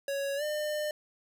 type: tone with pitch glide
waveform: square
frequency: 556 to 602.8 Hz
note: C#5 to D5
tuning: +5 to +45 cents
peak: -31 dBFS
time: 0.08-0.91 s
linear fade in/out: 2 ms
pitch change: +140 cents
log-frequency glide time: 0.36-0.43 s
effects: none